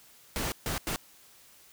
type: noise bursts at uneven times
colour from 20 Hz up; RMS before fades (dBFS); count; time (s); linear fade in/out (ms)
pink; -32; 3; 0.36-0.52 / 0.66-0.78 / 0.87-0.96; 0
effects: white hiss -57 dBFS RMS until 1.72 s